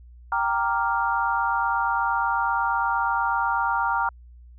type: chord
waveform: sine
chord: G minor seventh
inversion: none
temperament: equal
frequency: 784 / 932.3 / 1174.7 / 1396.9 Hz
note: G5 / Bb5 / D6 / F6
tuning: 0 / 0 / 0 / 0 cents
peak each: -28 / -24 / -29 / -26 dBFS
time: 0.32-4.09 s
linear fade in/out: 2 ms
effects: added 60 Hz sine -44 dBFS peak until 4.58 s